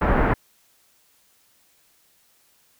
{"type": "low-pass noise", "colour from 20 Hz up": "pink", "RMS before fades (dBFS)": -19, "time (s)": [0.01, 0.34], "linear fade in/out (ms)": 10, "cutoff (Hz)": 1700, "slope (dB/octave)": 24, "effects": ["white hiss -61 dBFS RMS until 2.79 s"]}